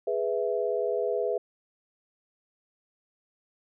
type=chord; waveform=sine; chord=E major; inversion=first; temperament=equal; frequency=415.3 / 493.9 / 659.3 Hz; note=G#4 / B4 / E5; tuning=0 / 0 / 0 cents; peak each=-29 / -29 / -31 dBFS; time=0.07-1.38 s; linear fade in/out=5 ms; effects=none